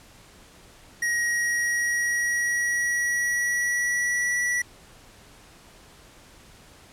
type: tone with pitch glide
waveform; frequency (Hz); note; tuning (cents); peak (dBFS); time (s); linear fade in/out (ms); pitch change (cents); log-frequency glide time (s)
square; 1893 to 1947.3; A#6 to B6; +26 to -25; -23; 1.02-4.62; 5; +49; 1.17-4.4
effects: pink hiss -51 dBFS RMS until 6.92 s + low-pass 11000 Hz 12 dB/octave